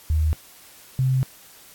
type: tone pair in turn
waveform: sine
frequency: 77.78 / 130.81 Hz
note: D#2 / C3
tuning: 0 / 0 cents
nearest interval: major sixth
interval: 900 cents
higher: second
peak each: -17 dBFS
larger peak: neither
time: 0.1-0.33 / 0.99-1.23 s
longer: second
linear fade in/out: 0 ms
effects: white hiss -48 dBFS RMS until 1.74 s + AAC 64 kbps